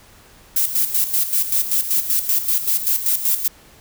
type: noise with tremolo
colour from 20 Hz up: violet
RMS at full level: -17 dBFS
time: 0.56-3.48 s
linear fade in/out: 5 ms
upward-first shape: square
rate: 5.2 Hz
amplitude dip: 65%
effects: pink hiss -48 dBFS RMS until 3.8 s